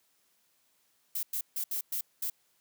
violet noise bursts at uneven times, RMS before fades -33 dBFS, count 6, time 1.15-1.23 / 1.33-1.41 / 1.56-1.64 / 1.71-1.81 / 1.92-2.01 / 2.22-2.3 s, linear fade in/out 5 ms, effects white hiss -71 dBFS RMS until 2.6 s + high-pass 100 Hz 12 dB/octave

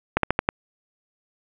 slowing click train, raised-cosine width 0.5 ms, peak -3 dBFS, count 5, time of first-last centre 0.17-0.489 s, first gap 63 ms, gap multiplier 1.16, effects resampled to 8000 Hz + 7-bit

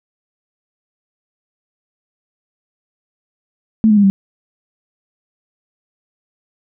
sine tone with pitch steps, 220 / 211.3 / 202.9 / 194.87 Hz, A3 / G#3 / G#3 / G3, 0 / +30 / -40 / -10 cents, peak -7 dBFS, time 3.84-4.1 s, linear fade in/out 0 ms, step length 65 ms, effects none

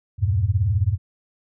sine chord, E diminished, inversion none, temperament equal, 82.41 / 98 / 116.54 Hz, E2 / G2 / Bb2, 0 / 0 / 0 cents, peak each -24 / -19 / -24 dBFS, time 0.18-0.98 s, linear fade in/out 50 ms, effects none

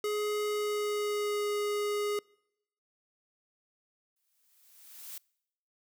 square tone with pitch glide, 419.2 to 414.1 Hz, G#4 to G#4, +16 to -5 cents, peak -30 dBFS, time 0.04-2.19 s, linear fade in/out 2 ms, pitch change -21 cents, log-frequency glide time 0.45-1.47 s
blue noise with exponential growth, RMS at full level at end -41 dBFS, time 4.16-5.18 s, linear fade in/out 5 ms, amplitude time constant 220 ms
effects noise-tail reverb RT60 0.8 s tail -26 dB re dry

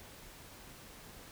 silence, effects pink hiss -53 dBFS RMS until 1.31 s

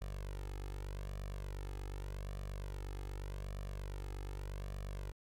sawtooth tone with flanger, 48.48 Hz, G1, 18 cents flat, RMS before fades -43 dBFS, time 0.01-5.12 s, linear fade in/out 10 ms, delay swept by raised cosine 1.7 to 2.38 ms, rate 0.84 Hz, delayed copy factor +0.85, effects AAC 64 kbps

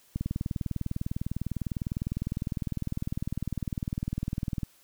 click train, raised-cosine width 5 ms, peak -18 dBFS, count 90, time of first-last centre 0.16-4.632 s, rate 19.9 Hz, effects white hiss -61 dBFS RMS until 4.83 s

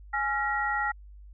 sine tone cluster, 835 / 1379 / 1905 Hz, G#5 / F6 / A#6, +9 / -22 / +37 cents, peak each -30 dBFS, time 0.13-0.92 s, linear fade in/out 10 ms, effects added 50 Hz sine -45 dBFS peak until 1.33 s

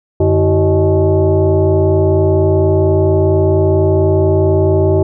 sine tone with frequency modulation, 146.83 Hz, D3, in tune, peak -8 dBFS, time 0.2-5.03 s, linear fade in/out 5 ms, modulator 238 Hz, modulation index 1.9, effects none

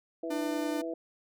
harmonic tone, 164.81 Hz, E3, in tune, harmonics 2 / 3 / 4, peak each -36 / -38 / -38 dBFS, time 0.23-0.94 s, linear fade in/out 5 ms
45% pulse tone, 299.3 Hz, D4, 33 cents sharp, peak -32 dBFS, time 0.3-0.82 s, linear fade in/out 10 ms
effects none

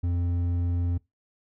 sine tone with hard clipping, 87.31 Hz, F2, in tune, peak -25 dBFS, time 0.03-0.98 s, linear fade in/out 10 ms, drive 6 dB, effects noise-tail reverb RT60 0.2 s tail -23 dB re dry

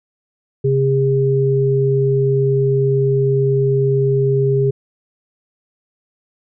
sine tone pair together, 134.5 / 405.5 Hz, C3 / G#4, +48 / -41 cents, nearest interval octave + perfect fifth, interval 1911 cents, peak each -15 dBFS, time 0.64-4.71 s, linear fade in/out 10 ms, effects none

